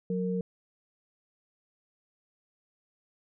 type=tone pair together; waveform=sine; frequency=182.83 / 460.7 Hz; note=F#3 / A#4; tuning=-20 / -20 cents; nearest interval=octave + major third; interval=1600 cents; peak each=-29 / -32 dBFS; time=0.1-0.41 s; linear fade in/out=2 ms; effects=none